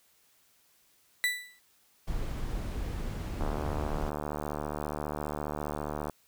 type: tone with exponential decay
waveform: 35% pulse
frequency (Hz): 1975.5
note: B6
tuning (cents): 0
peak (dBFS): -21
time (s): 1.24-1.59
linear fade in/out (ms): 0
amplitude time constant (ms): 76
type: noise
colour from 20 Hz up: brown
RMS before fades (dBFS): -34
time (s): 2.07-4.1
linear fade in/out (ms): 10
type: click train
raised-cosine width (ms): 1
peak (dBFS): -20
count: 202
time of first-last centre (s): 3.41-6.097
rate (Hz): 74.8
effects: white hiss -66 dBFS RMS until 6.27 s